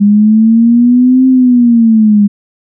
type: linear two-way sweep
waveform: sine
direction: up then down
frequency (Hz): 201.6 to 261.6 to 201.6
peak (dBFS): -3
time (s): 0-2.28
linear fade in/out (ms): 20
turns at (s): 1.27
effects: none